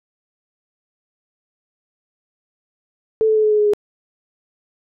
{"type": "tone with pitch steps", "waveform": "sine", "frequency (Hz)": [440, 435.7, 431.4, 427.2, 423.1, 418.9, 414.8], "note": ["A4", "A4", "A4", "G#4", "G#4", "G#4", "G#4"], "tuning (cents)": [0, -17, -34, 49, 32, 15, -2], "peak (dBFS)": -12, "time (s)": [3.21, 3.735], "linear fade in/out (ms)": 0, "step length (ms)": 75, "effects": []}